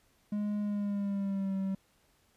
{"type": "tone with pitch glide", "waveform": "triangle", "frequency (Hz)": [207.7, 192.67], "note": ["G#3", "G3"], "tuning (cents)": [0, -30], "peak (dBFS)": -28, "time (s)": [0.32, 1.75], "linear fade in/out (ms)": 5, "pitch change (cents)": -130, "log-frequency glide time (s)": [0.6, 1.55], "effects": ["pink hiss -69 dBFS RMS until 2.36 s", "resampled to 32000 Hz"]}